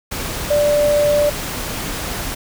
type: tone in noise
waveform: sine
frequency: 587.3 Hz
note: D5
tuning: in tune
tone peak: -12 dBFS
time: 0.5-1.3 s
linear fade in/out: 10 ms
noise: pink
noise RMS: -25 dBFS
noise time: 0.11-2.35 s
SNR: +10 dB
effects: none